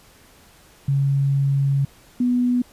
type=tone pair in turn; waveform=sine; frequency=138.59 / 246.3 Hz; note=C#3 / B3; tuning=0 / -5 cents; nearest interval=minor seventh; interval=995 cents; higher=second; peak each=-16 dBFS; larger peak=neither; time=0.88-1.85 / 2.2-2.62 s; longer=first; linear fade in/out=5 ms; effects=pink hiss -51 dBFS RMS until 2.72 s + resampled to 32000 Hz